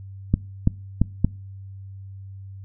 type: clicks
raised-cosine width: 5 ms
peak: -4 dBFS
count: 4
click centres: 0.34 / 0.674 / 1.016 / 1.246 s
effects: noise-tail reverb RT60 0.4 s tail -24 dB re dry + added 97 Hz sine -36 dBFS peak until 2.64 s